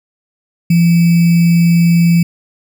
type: tone with sample-and-hold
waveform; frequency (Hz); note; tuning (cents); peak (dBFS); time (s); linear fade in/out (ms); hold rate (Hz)
sine; 170; F3; -46; -6; 0.7-2.23; 5; 2450
effects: none